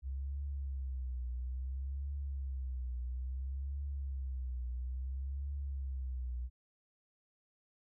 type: tone with vibrato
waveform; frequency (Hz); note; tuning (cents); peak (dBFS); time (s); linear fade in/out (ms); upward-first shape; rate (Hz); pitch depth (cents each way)
sine; 65.7; C2; +8; -36; 0.02-6.5; 50; triangle; 0.59; 130
effects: none